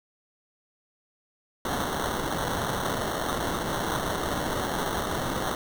white noise with sample-and-hold, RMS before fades -29 dBFS, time 1.65-5.55 s, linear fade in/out 2 ms, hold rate 2450 Hz, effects none

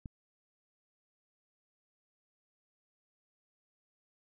click, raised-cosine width 5 ms, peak -30 dBFS, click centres 0.058 s, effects none

